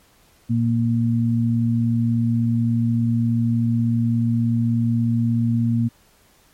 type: tone pair together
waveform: sine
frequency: 116.54 / 233.1 Hz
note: A#2 / A#3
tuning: 0 / 0 cents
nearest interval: octave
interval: 1200 cents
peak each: -19 dBFS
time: 0.49-5.89 s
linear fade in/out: 20 ms
effects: pink hiss -56 dBFS RMS until 6.53 s + MP3 64 kbps